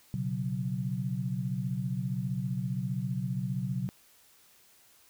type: chord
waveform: sine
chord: B suspended second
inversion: none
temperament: equal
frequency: 123.47 / 138.59 / 185 Hz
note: B2 / C#3 / F#3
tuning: 0 / 0 / 0 cents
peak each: -34 / -34 / -34 dBFS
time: 0.14-3.89 s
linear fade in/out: 0 ms
effects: white hiss -61 dBFS RMS until 5.09 s